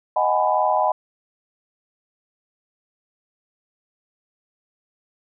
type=chord; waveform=sine; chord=G# minor seventh; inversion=second; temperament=just; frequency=623 / 747.5 / 830.6 / 996.7 Hz; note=D#5 / F#5 / G#5 / B5; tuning=+2 / +17 / 0 / +16 cents; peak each=-22 dBFS; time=0.16-0.92 s; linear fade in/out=5 ms; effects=none